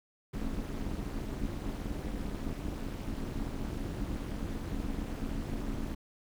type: noise with amplitude modulation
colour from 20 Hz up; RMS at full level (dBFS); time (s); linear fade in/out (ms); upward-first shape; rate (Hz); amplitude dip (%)
brown; -32; 0.33-5.95; 10; sine; 245; 95
effects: none